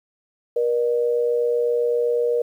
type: tone pair together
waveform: sine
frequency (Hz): 476.2 / 604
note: A#4 / D5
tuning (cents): +37 / +48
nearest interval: major third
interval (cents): 411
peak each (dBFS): -18 / -27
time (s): 0.56-2.42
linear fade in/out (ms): 5
effects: 9-bit